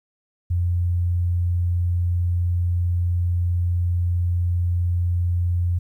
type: tone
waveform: sine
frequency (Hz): 87.7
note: F2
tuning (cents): +8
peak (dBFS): -18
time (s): 0.5-5.79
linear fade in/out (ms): 10
effects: 10-bit